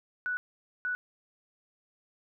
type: tone bursts at uneven times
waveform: sine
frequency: 1479 Hz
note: F#6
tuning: 1 cent flat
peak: -29 dBFS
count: 2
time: 0.26-0.37 / 0.85-0.95 s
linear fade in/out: 0 ms
effects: none